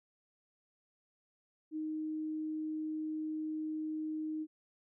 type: tone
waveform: sine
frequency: 311.1 Hz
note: D#4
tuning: in tune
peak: -35 dBFS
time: 1.71-4.47 s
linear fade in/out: 50 ms
effects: none